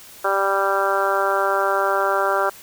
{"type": "harmonic tone", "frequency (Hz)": 196, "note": "G3", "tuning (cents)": 0, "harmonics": [2, 3, 4, 5, 6, 7, 8], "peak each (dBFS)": [-25, -23, -25, -26, -26, -23, -28], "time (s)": [0.24, 2.5], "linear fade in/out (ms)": 10, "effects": ["white hiss -43 dBFS RMS until 2.62 s"]}